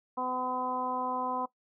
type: harmonic tone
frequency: 253.2 Hz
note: B3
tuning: 43 cents sharp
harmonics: 1 / 2 / 3 / 4 / 5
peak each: -39 / -39 / -36 / -33 / -44 dBFS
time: 0.17-1.46 s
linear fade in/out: 10 ms
effects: noise-tail reverb RT60 0.1 s tail -18 dB re dry